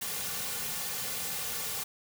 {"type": "noise with comb filter", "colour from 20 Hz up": "white", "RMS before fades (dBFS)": -35, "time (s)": [0.01, 1.84], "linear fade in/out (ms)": 10, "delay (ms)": 3.1, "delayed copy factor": -0.9, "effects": []}